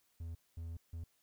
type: tone bursts at uneven times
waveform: triangle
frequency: 83 Hz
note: E2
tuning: 12 cents sharp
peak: -39 dBFS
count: 3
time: 0.2-0.35 / 0.57-0.77 / 0.93-1.04 s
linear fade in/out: 5 ms
effects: white hiss -75 dBFS RMS until 1.22 s